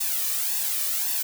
blue noise with flanger, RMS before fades -26 dBFS, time 0-1.23 s, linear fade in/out 10 ms, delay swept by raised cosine 1.1 to 1.71 ms, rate 1.8 Hz, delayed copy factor +0.7, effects none

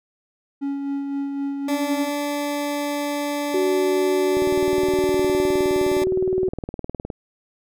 triangle tone with tremolo, 279.2 Hz, C#4, 13 cents sharp, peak -20 dBFS, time 0.61-2.1 s, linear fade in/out 20 ms, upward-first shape sine, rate 3.9 Hz, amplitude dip 35%
20% pulse tone with pitch glide, 290 to 292 Hz, D4 to D4, -22 to -10 cents, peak -18 dBFS, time 1.68-6.04 s, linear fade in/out 5 ms, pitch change +12 cents, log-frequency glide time 3.05-5.78 s
sine tone, 373.6 Hz, F#4, 17 cents sharp, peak -18 dBFS, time 3.54-6.49 s, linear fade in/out 2 ms
click train, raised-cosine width 2 ms, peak -16 dBFS, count 54, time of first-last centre 4.37-7.102 s, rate 19.4 Hz
effects none

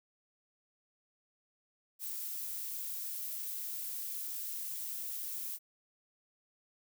violet noise, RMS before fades -40 dBFS, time 1.99-5.59 s, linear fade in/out 50 ms, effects none

